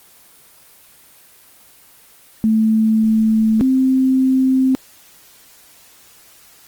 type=tone pair in turn; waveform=sine; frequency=220 / 261.6 Hz; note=A3 / C4; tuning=0 / 0 cents; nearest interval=minor third; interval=300 cents; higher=second; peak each=-11 dBFS; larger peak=neither; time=2.44-3.61 / 3.61-4.75 s; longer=first; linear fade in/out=0 ms; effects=white hiss -47 dBFS RMS until 6.67 s + Opus 24 kbps